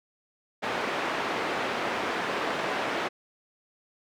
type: band-pass noise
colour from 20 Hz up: pink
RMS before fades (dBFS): -30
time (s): 0.62-3.09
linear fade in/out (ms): 20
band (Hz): 370 to 2400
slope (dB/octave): 12
effects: none